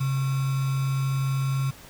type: tone with sample-and-hold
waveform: sine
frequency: 134.6 Hz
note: C3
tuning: 49 cents sharp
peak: -22 dBFS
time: 0-1.71 s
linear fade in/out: 10 ms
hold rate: 1225 Hz
effects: pink hiss -47 dBFS RMS until 1.89 s